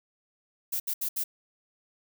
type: noise bursts at uneven times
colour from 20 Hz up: violet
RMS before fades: -30 dBFS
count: 4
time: 0.72-0.8 / 0.87-0.94 / 1.01-1.09 / 1.16-1.24 s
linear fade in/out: 10 ms
effects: none